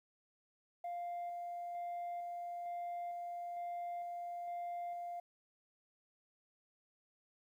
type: tone with tremolo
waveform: sine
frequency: 698.5 Hz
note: F5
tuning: in tune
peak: -37 dBFS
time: 0.84-5.2 s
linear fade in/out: 5 ms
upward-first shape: square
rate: 1.1 Hz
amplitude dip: 25%
effects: tanh soft clip ceiling -38 dBFS + 12-bit